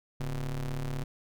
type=ring-modulated tone; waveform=square; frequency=61 Hz; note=B1; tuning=21 cents flat; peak=-29 dBFS; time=0.2-1.04 s; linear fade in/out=5 ms; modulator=79 Hz; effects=none